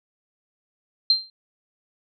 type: tone with exponential decay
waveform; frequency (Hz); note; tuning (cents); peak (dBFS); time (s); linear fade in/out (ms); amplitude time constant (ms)
sine; 4154; C8; -13; -11; 1.1-1.3; 2; 42
effects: none